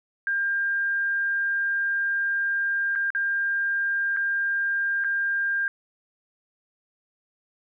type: tone with dropouts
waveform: sine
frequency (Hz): 1600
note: G6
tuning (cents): +35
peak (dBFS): -22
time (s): 0.27-5.68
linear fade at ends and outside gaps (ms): 1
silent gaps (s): 2.953-2.958 / 3.104-3.149 / 4.165-4.17 / 5.039-5.045
effects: none